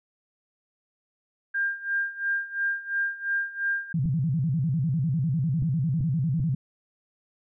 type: tone with tremolo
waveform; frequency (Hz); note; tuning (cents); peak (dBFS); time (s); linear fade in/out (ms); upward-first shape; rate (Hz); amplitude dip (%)
sine; 1600; G6; +35; -22; 1.54-3.93; 10; sine; 2.9; 85
type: tone with vibrato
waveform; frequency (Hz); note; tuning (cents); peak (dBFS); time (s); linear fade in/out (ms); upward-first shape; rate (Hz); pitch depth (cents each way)
sine; 146.83; D3; 0; -22; 3.94-6.55; 5; square; 10; 220
type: clicks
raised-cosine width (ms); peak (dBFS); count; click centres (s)
5; -20; 4; 4.057 / 5.624 / 6.008 / 6.399
effects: none